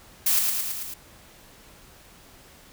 blue noise with echo, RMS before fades -21 dBFS, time 0.26-0.39 s, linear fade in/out 5 ms, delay 110 ms, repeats 5, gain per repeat -3 dB, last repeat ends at 0.94 s, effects pink hiss -51 dBFS RMS until 2.72 s

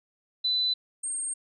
sine tone pair in turn, 4000 / 8562 Hz, B7 / C9, +21 / +39 cents, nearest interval octave + minor second, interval 1318 cents, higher second, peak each -23 / -29 dBFS, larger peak first, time 0.44-0.74 / 1.03-1.34 s, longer second, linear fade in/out 10 ms, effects none

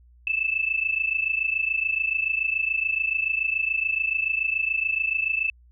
sine tone pair together, 2616 / 2643 Hz, E7 / E7, -14 / +4 cents, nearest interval unison, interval 18 cents, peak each -25 dBFS, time 0.27-5.5 s, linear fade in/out 2 ms, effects added 60 Hz sine -51 dBFS peak until 5.71 s

